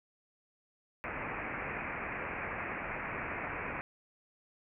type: low-pass noise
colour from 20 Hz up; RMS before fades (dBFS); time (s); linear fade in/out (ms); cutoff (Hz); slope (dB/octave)
white; -39; 1.04-3.81; 0; 2500; 96
effects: none